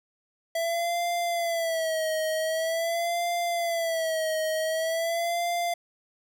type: tone with vibrato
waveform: square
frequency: 661 Hz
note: E5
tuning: 5 cents sharp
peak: -26 dBFS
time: 0.55-5.74 s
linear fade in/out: 5 ms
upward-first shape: sine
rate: 0.45 Hz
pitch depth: 84 cents each way
effects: none